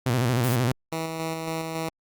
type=tone with vibrato; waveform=sawtooth; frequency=122.6 Hz; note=B2; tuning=12 cents flat; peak=-17 dBFS; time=0.06-0.72 s; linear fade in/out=5 ms; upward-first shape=square; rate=13 Hz; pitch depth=87 cents each way
type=noise; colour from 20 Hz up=blue; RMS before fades=-34 dBFS; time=0.43-0.56 s; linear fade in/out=10 ms
type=tone with tremolo; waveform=10% pulse; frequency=161.9 Hz; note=E3; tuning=31 cents flat; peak=-19 dBFS; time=0.92-1.89 s; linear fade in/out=5 ms; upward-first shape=square; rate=3.6 Hz; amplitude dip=30%
effects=Opus 48 kbps